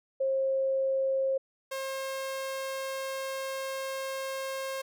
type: tone pair in turn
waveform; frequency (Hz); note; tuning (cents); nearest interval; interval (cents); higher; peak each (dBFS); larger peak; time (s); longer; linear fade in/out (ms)
sine / sawtooth; 535 / 535; C5 / C5; +38 / +38; unison; 0; neither; -25 / -29; first; 0.2-1.38 / 1.71-4.82; second; 10
effects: none